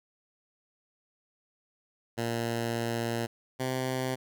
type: tone pair in turn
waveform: 10% pulse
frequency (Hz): 116.54 / 129.44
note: A#2 / C3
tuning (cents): 0 / -18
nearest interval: major second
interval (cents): 182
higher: second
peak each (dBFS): -21 / -21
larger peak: neither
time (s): 2.17-3.27 / 3.59-4.16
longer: first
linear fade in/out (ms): 20
effects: none